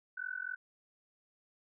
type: tone with amplitude modulation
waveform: sine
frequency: 1500 Hz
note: F#6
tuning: 23 cents sharp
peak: -33 dBFS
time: 0.17-0.56 s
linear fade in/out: 10 ms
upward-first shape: sine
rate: 43.9 Hz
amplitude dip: 100%
effects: none